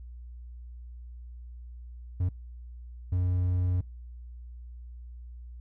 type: tone bursts at uneven times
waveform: triangle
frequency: 90.3 Hz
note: F#2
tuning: 42 cents flat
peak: -22 dBFS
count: 2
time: 2.2-2.29 / 3.12-3.81 s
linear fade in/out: 5 ms
effects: noise-tail reverb RT60 0.3 s tail -24 dB re dry + added 60 Hz sine -41 dBFS peak until 5.6 s